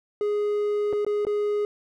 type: tone with dropouts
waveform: triangle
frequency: 415.3 Hz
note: G#4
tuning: in tune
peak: -20 dBFS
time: 0.21-1.65 s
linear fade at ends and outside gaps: 1 ms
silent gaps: 0.928-0.932 / 1.048-1.065 / 1.251-1.268 s
effects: none